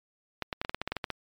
clicks, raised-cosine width 0.3 ms, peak -15 dBFS, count 12, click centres 0.423 / 0.528 / 0.615 / 0.649 / 0.695 / 0.746 / 0.816 / 0.876 / 0.92 / 0.967 / 1.042 / 1.103 s, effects MP3 96 kbps

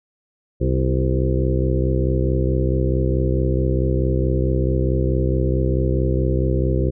harmonic tone with a mistuned harmonic, 64.6 Hz, C2, 21 cents flat, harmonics 1 / 2 / 3 / 4 / 5 / 6 / 7 / 8, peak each -20 / -21 / -28 / -30 / -26 / -26 / -31 / -28 dBFS, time 0.6-6.91 s, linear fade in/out 20 ms, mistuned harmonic 5, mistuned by +43 cents, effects none

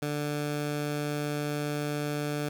15% pulse tone, 147.4 Hz, D3, 7 cents sharp, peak -23 dBFS, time 0.02-2.49 s, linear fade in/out 5 ms, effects none

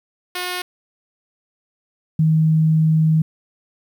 5% pulse / sine tone pair in turn, 360.5 / 158.15 Hz, F#4 / D#3, -45 / +29 cents, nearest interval octave + major second, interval 1426 cents, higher first, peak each -12 dBFS, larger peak neither, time 0.35-0.62 / 2.19-3.22 s, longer second, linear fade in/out 5 ms, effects 9-bit

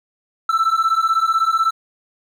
triangle beating tone pair, 1318.5 / 1334.5 Hz, E6 / E6, 0 / +21 cents, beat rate 16 Hz, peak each -15 dBFS, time 0.49-1.71 s, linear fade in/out 5 ms, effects tanh soft clip ceiling -7 dBFS

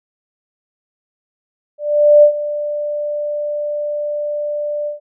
sine tone with ADSR envelope, 591 Hz, D5, 11 cents sharp, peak -3 dBFS, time 1.78-5 s, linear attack 450 ms, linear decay 89 ms, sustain -15 dB, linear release 130 ms, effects none

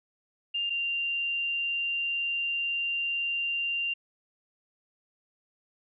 sine tone pair in turn, 2800 / 2781 Hz, F7 / F7, +4 / -8 cents, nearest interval unison, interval 12 cents, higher first, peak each -27 dBFS, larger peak neither, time 0.54-0.7 / 0.7-3.94 s, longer second, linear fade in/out 10 ms, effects none

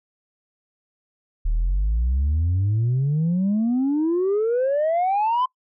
sine exponential sweep, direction up, 36.68 to 1036 Hz, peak -16 dBFS, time 1.45-5.46 s, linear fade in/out 10 ms, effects noise-tail reverb RT60 0.1 s tail -22 dB re dry + tanh soft clip ceiling -16 dBFS

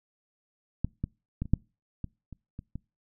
clicks, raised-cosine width 5 ms, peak -14 / -17 / -18 / -29 / -9 / -21 / -30 / -26 / -24 dBFS, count 9, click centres 0.846 / 1.04 / 1.42 / 1.456 / 1.536 / 2.043 / 2.327 / 2.591 / 2.756 s, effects noise-tail reverb RT60 0.3 s tail -26 dB re dry

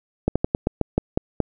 slowing click train, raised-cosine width 2 ms, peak -5 dBFS, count 9, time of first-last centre 0.28-1.403 s, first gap 76 ms, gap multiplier 1.17, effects none

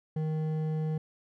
triangle tone with hard clipping, 156.3 Hz, D#3, 8 cents sharp, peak -30 dBFS, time 0.16-0.98 s, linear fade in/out 5 ms, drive 12 dB, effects none

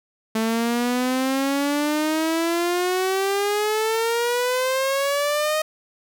sawtooth exponential sweep, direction up, 220 to 625 Hz, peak -16 dBFS, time 0.35-5.62 s, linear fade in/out 5 ms, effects none

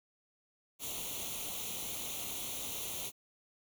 white noise with comb filter, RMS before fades -40 dBFS, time 0.79-3.12 s, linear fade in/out 50 ms, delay 0.3 ms, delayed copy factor +0.8, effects none

